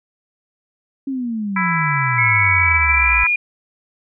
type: exponential sweep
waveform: sine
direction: down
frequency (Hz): 277.2 to 54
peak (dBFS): -20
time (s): 1.07-3.24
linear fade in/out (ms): 5
type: harmonic tone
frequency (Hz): 331.3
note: E4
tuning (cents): +9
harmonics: 3 / 4 / 5 / 6 / 7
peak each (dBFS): -22 / -23 / -25 / -23 / -23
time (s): 1.56-3.27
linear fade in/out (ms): 5
type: tone with pitch glide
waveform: sine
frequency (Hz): 2188 to 2428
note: C#7 to D#7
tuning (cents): -23 to -43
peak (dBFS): -14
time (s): 2.18-3.36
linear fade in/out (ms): 5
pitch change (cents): +180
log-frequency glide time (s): 2.3-3.25
effects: none